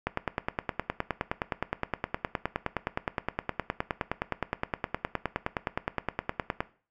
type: click train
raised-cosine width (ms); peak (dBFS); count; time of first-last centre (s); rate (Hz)
0.5; -12; 64; 0.07-6.605; 9.64
effects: noise-tail reverb RT60 0.4 s tail -17 dB re dry